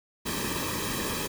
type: noise with comb filter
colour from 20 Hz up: pink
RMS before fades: -31 dBFS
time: 0.25-1.28 s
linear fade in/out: 20 ms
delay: 1.4 ms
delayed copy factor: -0.75
effects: none